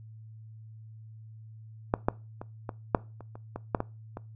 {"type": "clicks", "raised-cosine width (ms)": 1, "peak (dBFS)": [-9, -9, -24, -20, -6, -30, -30, -21, -10, -15, -23], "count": 11, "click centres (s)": [1.939, 2.085, 2.415, 2.692, 2.948, 3.207, 3.355, 3.56, 3.748, 3.804, 4.171], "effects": ["noise-tail reverb RT60 0.3 s tail -21 dB re dry", "added 110 Hz sine -45 dBFS peak until 4.35 s"]}